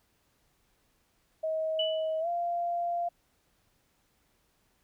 sine tone with pitch glide, 635 to 692.5 Hz, D#5 to F5, +35 to -15 cents, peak -28 dBFS, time 1.43-3.09 s, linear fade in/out 10 ms, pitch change +150 cents, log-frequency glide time 2.2-2.28 s
sine tone with exponential decay, 2965 Hz, F#7, 3 cents sharp, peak -26 dBFS, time 1.79-2.21 s, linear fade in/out 5 ms, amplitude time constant 90 ms
effects pink hiss -71 dBFS RMS until 4.83 s

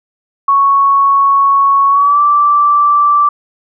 sine tone with pitch glide, 1108.7 to 1167.9 Hz, C#6 to D6, 0 to -10 cents, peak -6 dBFS, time 0.48-3.29 s, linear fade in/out 5 ms, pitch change +90 cents, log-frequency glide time 1.89-2.2 s, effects none

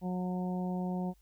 harmonic tone, 181.8 Hz, F#3, 30 cents flat, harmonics 1 / 2 / 3 / 4 / 5, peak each -32 / -42 / -45 / -43 / -47 dBFS, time 0.01-1.14 s, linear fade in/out 50 ms, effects added 50 Hz sine -62 dBFS peak until 1.21 s + white hiss -73 dBFS RMS until 1.21 s

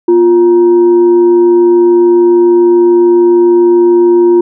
sine tone with frequency modulation, 350 Hz, F4, 4 cents sharp, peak -3 dBFS, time 0.08-4.41 s, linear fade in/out 5 ms, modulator 593 Hz, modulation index 0.28, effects none

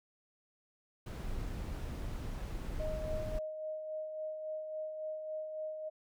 brown noise, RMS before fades -39 dBFS, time 1.06-3.39 s, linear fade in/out 5 ms
sine tone with tremolo, 622.3 Hz, D#5, in tune, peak -36 dBFS, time 2.79-5.9 s, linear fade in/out 20 ms, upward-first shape sine, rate 3.6 Hz, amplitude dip 40%
effects none

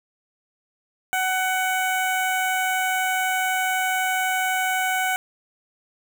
15% pulse tone with notch filter, 748 Hz, F#5, 19 cents sharp, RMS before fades -23 dBFS, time 1.13-5.16 s, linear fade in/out 0 ms, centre 4300 Hz, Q 1, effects none

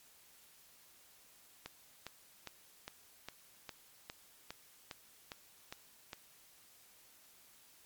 click train, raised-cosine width 0.2 ms, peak -26 dBFS, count 12, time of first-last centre 1.66-6.132 s, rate 2.46 Hz, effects white hiss -63 dBFS RMS until 7.85 s + MP3 96 kbps

